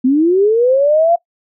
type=linear sweep; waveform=sine; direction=up; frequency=246.9 to 698.5 Hz; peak=-8 dBFS; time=0.04-1.16 s; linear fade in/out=10 ms; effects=noise-tail reverb RT60 0.1 s tail -19 dB re dry